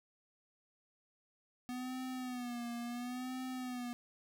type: tone with vibrato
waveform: square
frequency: 246.9 Hz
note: B3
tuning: in tune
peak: -40 dBFS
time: 1.69-3.93 s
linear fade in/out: 0 ms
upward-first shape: sine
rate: 0.72 Hz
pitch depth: 73 cents each way
effects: none